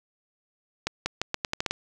accelerating click train, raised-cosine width 0.2 ms, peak -9 dBFS, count 9, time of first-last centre 0.87-1.71 s, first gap 190 ms, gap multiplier 0.82, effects none

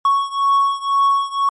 triangle beating tone pair, 1108.7 / 1110.7 Hz, C#6 / C#6, 0 / +3 cents, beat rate 2 Hz, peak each -14 / -16 dBFS, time 0.05-1.49 s, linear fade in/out 2 ms, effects MP3 48 kbps

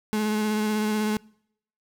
35% pulse tone with vibrato, 213.4 Hz, G#3, 47 cents sharp, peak -21 dBFS, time 0.13-1.17 s, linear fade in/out 0 ms, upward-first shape triangle, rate 16 Hz, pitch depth 24 cents each way, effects noise-tail reverb RT60 0.7 s tail -25 dB re dry

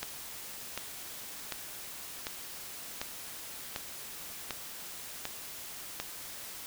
click train, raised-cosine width 0.2 ms, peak -17 dBFS, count 9, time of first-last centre 0.03-6 s, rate 1.34 Hz, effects white hiss -44 dBFS RMS until 6.66 s

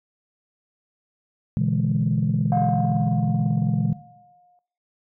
sine chord, E dominant seventh, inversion second, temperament equal with one note detuned, 121 / 146.83 / 164.81 / 207.7 Hz, B2 / D3 / E3 / G#3, -35 / 0 / 0 / 0 cents, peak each -24 dBFS, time 1.57-3.93 s, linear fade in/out 0 ms
sine tone with exponential decay, 714 Hz, F5, 38 cents sharp, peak -19 dBFS, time 2.52-4.59 s, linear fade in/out 1 ms, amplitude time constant 450 ms
effects noise-tail reverb RT60 0.7 s tail -17 dB re dry + tanh soft clip ceiling -11 dBFS

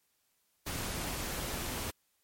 pink noise, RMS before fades -37 dBFS, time 0.66-1.91 s, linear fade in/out 10 ms, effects white hiss -75 dBFS RMS until 2.23 s + MP3 64 kbps

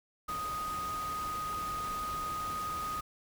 sine tone in noise, 1244.5 Hz, D#6, in tune, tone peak -34 dBFS, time 0.28-3.01 s, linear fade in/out 10 ms, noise pink, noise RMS -44 dBFS, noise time 0.28-3.01 s, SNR +7 dB, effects none

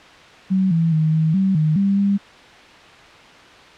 sine tone with pitch steps, 189.4 / 164.8 / 156.9 / 158.7 / 192 / 155 / 197.5 / 199.6 Hz, F#3 / E3 / D#3 / D#3 / G3 / D#3 / G3 / G3, +41 / 0 / +15 / +35 / -36 / -6 / +13 / +32 cents, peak -14 dBFS, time 0.5-2.18 s, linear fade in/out 20 ms, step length 210 ms, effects white hiss -43 dBFS RMS until 3.77 s + low-pass 3000 Hz 12 dB/octave

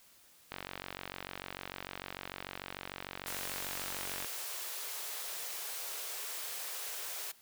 click train, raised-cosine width 0.3 ms, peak -23 dBFS, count 175, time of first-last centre 0.52-4.246 s, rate 46.7 Hz
white high-pass noise, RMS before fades -41 dBFS, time 3.26-7.32 s, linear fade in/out 10 ms, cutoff 380 Hz, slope 48 dB/octave
effects white hiss -62 dBFS RMS until 7.41 s

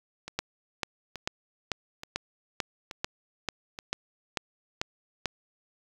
two click trains, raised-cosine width 0.2 ms, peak -11 / -21 dBFS, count 12 / 5, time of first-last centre 0.39-5.257 / 0.28-3.789 s, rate 2.26 / 1.14 Hz, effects 7-bit

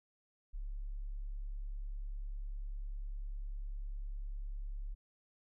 sine tone, 34.99 Hz, C#1, 17 cents sharp, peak -38 dBFS, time 0.53-4.95 s, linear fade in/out 20 ms, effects none

